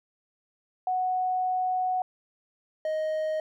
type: tone pair in turn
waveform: sine / triangle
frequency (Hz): 739 / 624.3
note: F#5 / D#5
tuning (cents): -2 / +6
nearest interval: minor third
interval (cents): 292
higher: first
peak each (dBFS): -24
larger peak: neither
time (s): 0.87-2.02 / 2.85-3.4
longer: first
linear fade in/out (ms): 2
effects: none